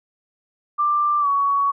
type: tone with pitch glide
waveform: sine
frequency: 1183 to 1122.4 Hz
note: D6 to C#6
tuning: +12 to +21 cents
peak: -16 dBFS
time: 0.78-1.72 s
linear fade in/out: 20 ms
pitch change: -91 cents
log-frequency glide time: 1.2-1.28 s
effects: none